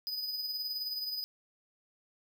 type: tone with tremolo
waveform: square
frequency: 4982 Hz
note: D#8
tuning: 1 cent sharp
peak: -33 dBFS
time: 0.07-1.24 s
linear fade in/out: 0 ms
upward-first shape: sine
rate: 19 Hz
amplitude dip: 45%
effects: none